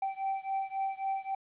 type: beating tone pair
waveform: triangle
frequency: 775 / 778.7 Hz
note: G5 / G5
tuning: -20 / -12 cents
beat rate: 3.7 Hz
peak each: -32 / -33 dBFS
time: 0.02-1.35 s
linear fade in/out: 5 ms
effects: resampled to 8000 Hz + 11-bit